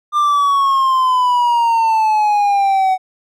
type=exponential sweep; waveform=triangle; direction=down; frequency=1200 to 747 Hz; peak=-9 dBFS; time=0.12-2.98 s; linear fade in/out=50 ms; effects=none